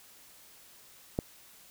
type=click; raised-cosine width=2 ms; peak=-15 dBFS; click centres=1.189 s; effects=white hiss -56 dBFS RMS until 1.7 s